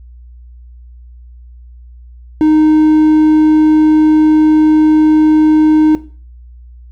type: tone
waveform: triangle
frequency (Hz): 309.3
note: D#4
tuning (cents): -10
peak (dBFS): -4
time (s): 2.41-5.95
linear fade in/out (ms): 0
effects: noise-tail reverb RT60 0.4 s tail -17 dB re dry + added 60 Hz sine -33 dBFS peak until 6.91 s